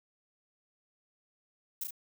violet noise with echo, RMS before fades -35 dBFS, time 1.81-1.84 s, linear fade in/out 5 ms, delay 34 ms, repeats 2, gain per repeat -3 dB, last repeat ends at 1.908 s, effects none

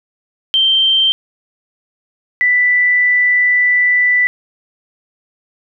sine tone pair in turn, 3136 / 1979.8 Hz, G7 / B6, 0 / +4 cents, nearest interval minor sixth, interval 796 cents, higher first, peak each -9 dBFS, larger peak neither, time 0.54-1.12 / 2.41-4.27 s, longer second, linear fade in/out 0 ms, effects none

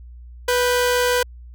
sawtooth tone pair together, 492.2 / 1562.6 Hz, B4 / G6, -6 / -6 cents, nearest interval octave + minor sixth, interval 2000 cents, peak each -13 / -22 dBFS, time 0.48-1.23 s, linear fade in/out 5 ms, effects added 60 Hz sine -37 dBFS peak until 1.54 s

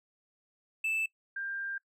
triangle / sine tone pair in turn, 2637 / 1592.1 Hz, E7 / G6, 0 / +26 cents, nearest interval major sixth, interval 874 cents, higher first, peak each -27 / -34 dBFS, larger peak first, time 0.84-1.06 / 1.36-1.78 s, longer second, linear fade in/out 5 ms, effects noise-tail reverb RT60 0.1 s tail -21 dB re dry

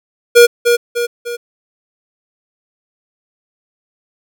square tone with echo, 477.2 Hz, A#4, 41 cents sharp, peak -3 dBFS, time 0.35-0.47 s, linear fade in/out 20 ms, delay 300 ms, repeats 3, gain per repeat -6 dB, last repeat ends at 1.37 s, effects none

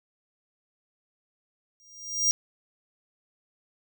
square tone with exponential growth, 5700 Hz, F8, 34 cents sharp, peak -18 dBFS, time 1.8-2.31 s, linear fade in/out 0 ms, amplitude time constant 110 ms, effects none

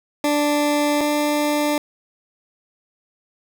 20% pulse tone pair in turn, 293.7 / 295.9 Hz, D4 / D4, 0 / +13 cents, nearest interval unison, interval 13 cents, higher second, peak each -12 / -13 dBFS, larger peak first, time 0.24-1.01 / 1.01-1.78 s, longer neither, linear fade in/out 2 ms, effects none

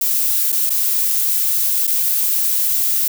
violet noise with dropouts, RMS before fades -17 dBFS, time 0.01-3.08 s, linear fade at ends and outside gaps 5 ms, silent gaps 0.52-0.525 / 0.696-0.702 / 1.87-1.875 s, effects none

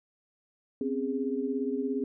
sine tone cluster, 255.9 / 273.1 / 411.9 Hz, C4 / C#4 / G#4, -38 / -26 / -14 cents, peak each -32 / -33 / -32 dBFS, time 0.81-2.04 s, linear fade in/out 2 ms, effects none

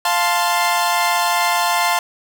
sawtooth chord, F major, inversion none, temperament equal, 698.5 / 880 / 1046.5 Hz, F5 / A5 / C6, 0 / 0 / 0 cents, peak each -16 dBFS, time 0.05-1.99 s, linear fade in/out 2 ms, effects none

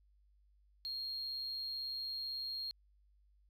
sine tone, 4246 Hz, C8, 25 cents sharp, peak -37 dBFS, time 0.85-2.71 s, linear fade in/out 0 ms, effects tanh soft clip ceiling -36 dBFS + added 50 Hz sine -66 dBFS peak until 3.49 s

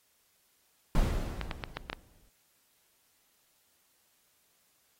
brown noise with exponential decay, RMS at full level -25 dBFS, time 0.95-2.29 s, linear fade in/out 1 ms, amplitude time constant 290 ms
clicks, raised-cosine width 0.3 ms, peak -17 dBFS, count 6, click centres 1.413 / 1.512 / 1.638 / 1.77 / 1.899 / 1.93 s
effects white hiss -70 dBFS RMS until 4.99 s + AAC 48 kbps

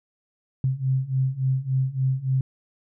sine beating tone pair, 130 / 133.5 Hz, C3 / C3, -11 / +35 cents, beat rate 3.5 Hz, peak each -25 / -23 dBFS, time 0.64-2.41 s, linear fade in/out 2 ms, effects none

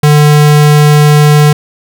square tone, 148.9 Hz, D3, 24 cents sharp, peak -3 dBFS, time 0.03-1.53 s, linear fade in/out 5 ms, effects none

